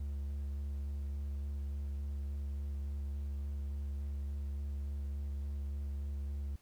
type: tone with vibrato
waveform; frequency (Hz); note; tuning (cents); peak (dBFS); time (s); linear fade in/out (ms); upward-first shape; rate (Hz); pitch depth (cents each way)
triangle; 70.6; C#2; +32; -34; 0-6.56; 5; square; 3.5; 11
effects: pink hiss -68 dBFS RMS until 6.61 s